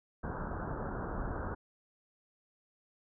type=low-pass noise; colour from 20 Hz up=pink; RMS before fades=-38 dBFS; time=0.23-1.55 s; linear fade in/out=10 ms; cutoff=1600 Hz; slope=96 dB/octave; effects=none